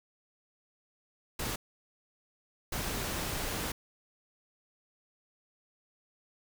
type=noise bursts at uneven times; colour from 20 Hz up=pink; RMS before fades=-35 dBFS; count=2; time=1.39-1.56 / 2.72-3.72 s; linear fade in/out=5 ms; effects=none